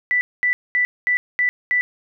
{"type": "tone bursts", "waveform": "sine", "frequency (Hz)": 1977, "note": "B6", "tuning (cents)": 1, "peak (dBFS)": -15, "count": 6, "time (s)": [0.11, 1.81], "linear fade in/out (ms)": 0, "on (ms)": 100, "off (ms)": 220, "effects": []}